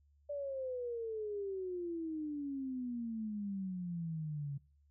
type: exponential sweep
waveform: sine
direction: down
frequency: 585 to 138.59 Hz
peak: -37 dBFS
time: 0.29-4.58 s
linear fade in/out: 10 ms
effects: noise-tail reverb RT60 0.5 s tail -25 dB re dry + added 72 Hz sine -66 dBFS peak until 4.9 s